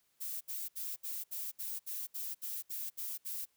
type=noise bursts; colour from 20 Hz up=violet; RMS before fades=-40 dBFS; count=12; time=0.2-3.457 s; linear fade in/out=20 ms; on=210 ms; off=67 ms; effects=white hiss -75 dBFS RMS until 3.56 s